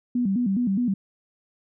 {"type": "tone with vibrato", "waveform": "sine", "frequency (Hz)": 218, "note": "A3", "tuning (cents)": -16, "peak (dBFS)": -20, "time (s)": [0.15, 0.94], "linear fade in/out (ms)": 5, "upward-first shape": "square", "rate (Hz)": 4.8, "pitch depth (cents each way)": 200, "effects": []}